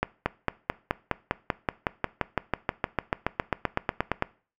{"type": "accelerating click train", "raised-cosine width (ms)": 0.5, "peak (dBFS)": -8, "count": 27, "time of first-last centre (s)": [0.03, 4.224], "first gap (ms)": 230, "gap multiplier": 0.97, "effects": ["noise-tail reverb RT60 0.4 s tail -20 dB re dry"]}